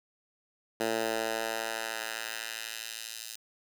10% pulse tone with high-pass filter sweep, 112.4 Hz, A2, 37 cents sharp, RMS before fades -35 dBFS, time 0.8-3.36 s, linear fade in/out 5 ms, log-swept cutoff 340 to 4700 Hz, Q 0.86, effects none

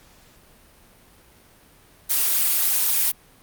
blue noise with flanger, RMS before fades -20 dBFS, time 2.09-3.12 s, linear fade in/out 20 ms, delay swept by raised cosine 0.36 to 6.26 ms, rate 3.8 Hz, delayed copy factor -0.5, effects pink hiss -53 dBFS RMS until 3.42 s + Opus 48 kbps

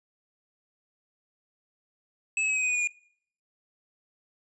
square tone with pitch steps, 2602 / 2577 / 2551 / 2526 / 2502 / 2477 / 2453 / 2429 Hz, E7 / E7 / D#7 / D#7 / D#7 / D#7 / D#7 / D#7, -23 / -40 / +43 / +26 / +9 / -8 / -25 / -42 cents, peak -25 dBFS, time 2.37-2.874 s, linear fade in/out 2 ms, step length 63 ms, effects noise-tail reverb RT60 0.6 s tail -22 dB re dry + resampled to 22050 Hz

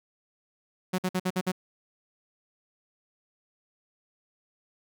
sawtooth tone bursts, 184.2 Hz, F#3, 7 cents flat, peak -21 dBFS, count 6, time 0.93-1.519 s, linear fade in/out 10 ms, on 54 ms, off 53 ms, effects none

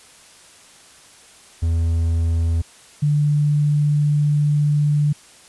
triangle / sine tone pair in turn, 82.8 / 147.53 Hz, E2 / D3, +8 / +8 cents, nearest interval minor seventh, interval 1000 cents, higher second, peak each -14 dBFS, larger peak neither, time 1.62-2.62 / 3.02-5.13 s, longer second, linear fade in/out 10 ms, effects white hiss -47 dBFS RMS until 5.48 s + resampled to 24000 Hz

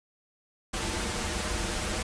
pink noise with comb filter, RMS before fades -31 dBFS, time 0.73-2.03 s, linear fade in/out 10 ms, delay 7.3 ms, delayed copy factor -0.7, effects resampled to 22050 Hz

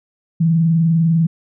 sine tone with vibrato, 163.9 Hz, E3, 10 cents flat, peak -11 dBFS, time 0.4-1.27 s, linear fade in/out 10 ms, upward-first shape sine, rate 20 Hz, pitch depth 81 cents each way, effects none

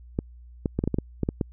clicks, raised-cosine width 3 ms, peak -11 dBFS, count 10, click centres 0.189 / 0.658 / 0.79 / 0.839 / 0.876 / 0.943 / 0.986 / 1.233 / 1.289 / 1.412 s, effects added 60 Hz sine -44 dBFS peak until 1.52 s

